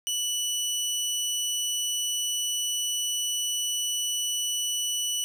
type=tone; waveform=20% pulse; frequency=2960 Hz; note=F#7; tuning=in tune; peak=-21 dBFS; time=0.07-5.24 s; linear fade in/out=0 ms; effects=none